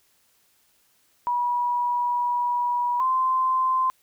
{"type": "tone pair in turn", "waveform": "sine", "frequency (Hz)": [970, 1037.6], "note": ["B5", "C6"], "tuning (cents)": [-31, -15], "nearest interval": "minor second", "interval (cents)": 116, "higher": "second", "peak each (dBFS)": [-21, -19], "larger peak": "second", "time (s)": [[1.27, 3], [3, 3.9]], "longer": "first", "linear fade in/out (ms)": 0, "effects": ["white hiss -64 dBFS RMS until 4.02 s"]}